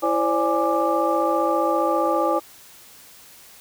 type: tone cluster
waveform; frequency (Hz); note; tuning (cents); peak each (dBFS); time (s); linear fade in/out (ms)
sine; 333.5 / 526 / 581 / 830 / 1181; E4 / C5 / D5 / G#5 / D6; +20 / +9 / -19 / -1 / +9; -24; 0.02-2.4; 20
effects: tanh soft clip ceiling -7 dBFS + white hiss -47 dBFS RMS until 3.6 s